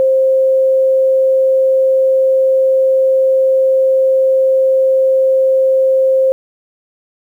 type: tone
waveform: sine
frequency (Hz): 528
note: C5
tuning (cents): +16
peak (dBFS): -8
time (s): 0-6.32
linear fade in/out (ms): 0
effects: 8-bit